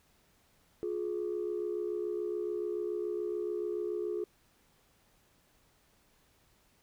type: tone pair together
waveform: sine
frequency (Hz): 354 / 421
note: F4 / G#4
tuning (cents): +23 / +24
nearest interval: minor third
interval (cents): 301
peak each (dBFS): -34 / -34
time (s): 0.83-4.24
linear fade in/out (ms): 0
effects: tanh soft clip ceiling -26 dBFS + pink hiss -68 dBFS RMS until 6.82 s